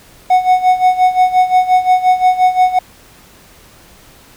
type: tone with tremolo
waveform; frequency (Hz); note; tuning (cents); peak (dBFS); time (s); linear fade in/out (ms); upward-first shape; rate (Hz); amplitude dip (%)
triangle; 737; F#5; -7; -3; 0.3-2.79; 5; sine; 5.7; 80
effects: pink hiss -43 dBFS RMS until 4.36 s